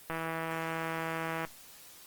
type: click train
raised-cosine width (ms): 0.5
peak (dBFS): -20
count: 221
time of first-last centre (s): 0.1-1.45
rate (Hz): 163
effects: white hiss -53 dBFS RMS until 2.06 s + Opus 24 kbps